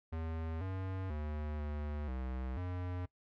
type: tone with pitch steps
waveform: square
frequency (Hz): 81 / 94.5 / 75.3 / 74.1 / 64 / 90.1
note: E2 / F#2 / D2 / D2 / C2 / F#2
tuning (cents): -30 / +37 / +44 / +16 / -38 / -45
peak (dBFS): -38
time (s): 0.12-3.06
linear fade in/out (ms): 10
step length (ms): 490
effects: noise-tail reverb RT60 0.1 s tail -20 dB re dry + low-pass 2000 Hz 12 dB/octave